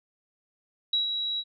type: tone with ADSR envelope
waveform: sine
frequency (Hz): 3879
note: B7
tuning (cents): -32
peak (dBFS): -21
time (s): 0.93-1.44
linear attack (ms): 4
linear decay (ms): 130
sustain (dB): -6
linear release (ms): 51
effects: none